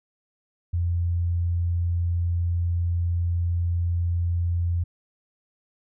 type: tone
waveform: sine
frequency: 86.3 Hz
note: F2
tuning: 20 cents flat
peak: -21 dBFS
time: 0.73-4.84 s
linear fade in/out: 10 ms
effects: none